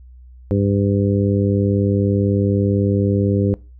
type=harmonic tone; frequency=100 Hz; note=G2; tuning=35 cents sharp; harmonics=1 / 2 / 3 / 4 / 5; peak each=-17 / -20 / -22 / -23 / -24 dBFS; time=0.51-3.54 s; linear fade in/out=0 ms; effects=noise-tail reverb RT60 0.3 s tail -22 dB re dry + added 62 Hz sine -39 dBFS peak until 3.79 s